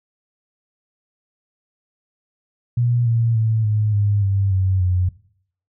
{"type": "tone with pitch steps", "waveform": "sine", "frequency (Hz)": [120.4, 115.63, 111.05, 106.65, 102.42, 98.36, 94.46, 90.72], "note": ["B2", "A#2", "A2", "G#2", "G#2", "G2", "F#2", "F#2"], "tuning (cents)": [-44, -14, 16, 46, -24, 6, 36, -34], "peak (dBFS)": -15, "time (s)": [2.77, 5.09], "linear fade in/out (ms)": 5, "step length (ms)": 290, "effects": ["noise-tail reverb RT60 0.6 s tail -18 dB re dry"]}